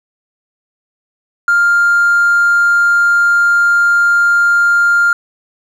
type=tone with hard clipping; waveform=triangle; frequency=1400 Hz; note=F6; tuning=4 cents sharp; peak=-8 dBFS; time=1.48-5.13 s; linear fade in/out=2 ms; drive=4 dB; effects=none